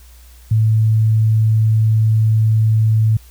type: tone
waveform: sine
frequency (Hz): 110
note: A2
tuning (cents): 0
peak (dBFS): -10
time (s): 0.51-3.17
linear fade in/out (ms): 5
effects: added 60 Hz sine -40 dBFS peak until 3.3 s + white hiss -49 dBFS RMS until 3.3 s